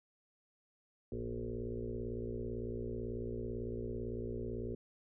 sine tone with frequency modulation, 240.7 Hz, B3, 44 cents flat, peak -37 dBFS, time 1.12-4.75 s, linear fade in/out 2 ms, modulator 58 Hz, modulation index 3.9, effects none

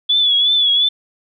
sine tone with vibrato, 3427 Hz, A7, 46 cents flat, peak -11 dBFS, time 0.09-0.89 s, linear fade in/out 10 ms, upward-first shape triangle, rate 2.8 Hz, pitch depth 67 cents each way, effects none

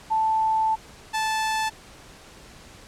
sine / sawtooth tone pair in turn, 880 / 875.5 Hz, A5 / A5, 0 / -9 cents, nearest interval unison, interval 9 cents, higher first, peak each -19 dBFS, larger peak neither, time 0.1-0.76 / 1.13-1.7 s, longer first, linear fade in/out 20 ms, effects pink hiss -47 dBFS RMS until 2.87 s + low-pass 9000 Hz 12 dB/octave

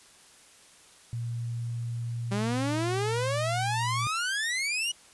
sine tone, 117.8 Hz, A#2, 19 cents sharp, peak -30 dBFS, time 1.13-4.07 s, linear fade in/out 0 ms
sawtooth exponential sweep, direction up, 194.2 to 2960 Hz, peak -24 dBFS, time 2.31-4.92 s, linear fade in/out 10 ms
effects white hiss -55 dBFS RMS until 5.13 s + resampled to 24000 Hz

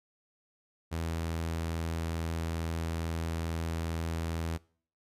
sawtooth tone, 82.3 Hz, E2, 2 cents flat, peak -28 dBFS, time 0.91-4.58 s, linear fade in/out 20 ms, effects noise-tail reverb RT60 0.5 s tail -23 dB re dry + resampled to 32000 Hz

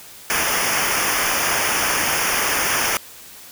pink noise with comb filter, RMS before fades -20 dBFS, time 0.3-2.97 s, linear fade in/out 0 ms, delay 0.25 ms, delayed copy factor -0.9, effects white hiss -41 dBFS RMS until 3.51 s

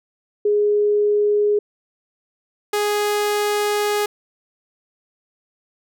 sine / sawtooth tone pair in turn, 415.3 / 415.3 Hz, G#4 / G#4, 0 / 0 cents, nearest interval unison, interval 0 cents, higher neither, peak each -14 dBFS, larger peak neither, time 0.45-1.59 / 2.73-4.06 s, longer second, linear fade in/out 5 ms, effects none

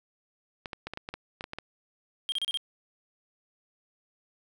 clicks, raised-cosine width 0.3 ms, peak -20 dBFS, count 11, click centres 0.658 / 0.732 / 0.87 / 0.936 / 0.974 / 1.089 / 1.14 / 1.409 / 1.441 / 1.534 / 1.586 s
triangle tone bursts, 3214 Hz, G7, 43 cents sharp, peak -26 dBFS, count 5, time 2.29-2.573 s, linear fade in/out 0 ms, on 31 ms, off 32 ms
effects none

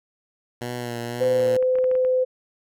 10% pulse tone with vibrato, 120.4 Hz, B2, 44 cents flat, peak -20 dBFS, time 0.61-1.57 s, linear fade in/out 5 ms, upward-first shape sine, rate 1.9 Hz, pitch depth 34 cents each way
sine tone, 511 Hz, C5, 41 cents flat, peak -17 dBFS, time 1.2-2.25 s, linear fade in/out 20 ms
clicks, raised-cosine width 0.5 ms, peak -24 dBFS, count 11, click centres 1.237 / 1.405 / 1.472 / 1.546 / 1.626 / 1.755 / 1.786 / 1.842 / 1.914 / 1.953 / 2.049 s
effects none

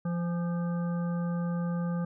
harmonic tone with a mistuned harmonic, 172.8 Hz, F3, 18 cents flat, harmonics 1 / 3 / 5 / 7 / 9, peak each -28 / -40 / -47 / -45 / -50 dBFS, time 0.05-2.05 s, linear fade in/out 5 ms, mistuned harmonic 5, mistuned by -48 cents, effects none

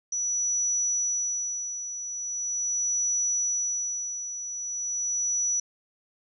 sine tone with tremolo, 5900 Hz, F#8, 6 cents flat, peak -23 dBFS, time 0.12-5.6 s, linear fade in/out 5 ms, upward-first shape sine, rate 0.41 Hz, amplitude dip 65%, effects none

